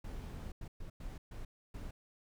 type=noise bursts at uneven times; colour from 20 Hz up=brown; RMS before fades=-44 dBFS; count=6; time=0.04-0.52 / 0.61-0.68 / 0.8-0.9 / 1-1.18 / 1.31-1.45 / 1.74-1.91 s; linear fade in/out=5 ms; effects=none